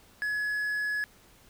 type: tone with quantisation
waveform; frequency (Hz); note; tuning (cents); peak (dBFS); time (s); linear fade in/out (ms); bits
triangle; 1693; G#6; +33; -26; 0.22-1.04; 0; 9
effects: pink hiss -58 dBFS RMS until 1.49 s